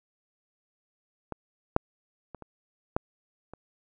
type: clicks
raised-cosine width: 1 ms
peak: -20 / -6 / -26 / -29 / -11 / -28 dBFS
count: 6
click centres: 1.323 / 1.764 / 2.347 / 2.423 / 2.965 / 3.536 s
effects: none